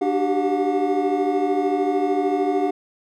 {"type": "tone cluster", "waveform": "triangle", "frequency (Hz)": [295.9, 380.9, 394.2, 719], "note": ["D4", "G4", "G4", "F#5"], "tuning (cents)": [13, -50, 10, -50], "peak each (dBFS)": -22, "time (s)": [0.01, 2.71], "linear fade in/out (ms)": 10, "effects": []}